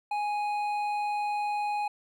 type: tone with hard clipping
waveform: triangle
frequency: 830.6 Hz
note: G#5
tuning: in tune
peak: -29 dBFS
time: 0.11-1.88 s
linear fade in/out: 5 ms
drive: 11 dB
effects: none